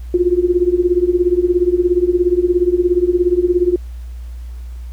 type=tone with tremolo; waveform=sine; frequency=354.9 Hz; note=F4; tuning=28 cents sharp; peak=-7 dBFS; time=0.14-3.76 s; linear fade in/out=2 ms; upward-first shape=triangle; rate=17 Hz; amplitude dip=95%; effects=added 60 Hz sine -26 dBFS peak until 4.92 s + pink hiss -51 dBFS RMS until 4.92 s